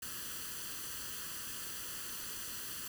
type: noise with comb filter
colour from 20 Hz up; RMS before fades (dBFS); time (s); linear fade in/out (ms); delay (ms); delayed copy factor
white; -43; 0.02-2.88; 5; 0.66; +0.7
effects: none